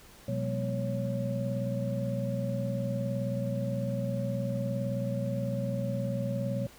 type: tone cluster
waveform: sine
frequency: 123.4 / 181.6 / 201 / 239.8 / 555 Hz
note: B2 / F#3 / G3 / A#3 / C#5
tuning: -1 / -32 / +44 / +49 / +2 cents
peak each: -32 / -37 / -37 / -39 / -35 dBFS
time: 0.28-6.67 s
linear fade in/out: 5 ms
effects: pink hiss -54 dBFS RMS until 6.78 s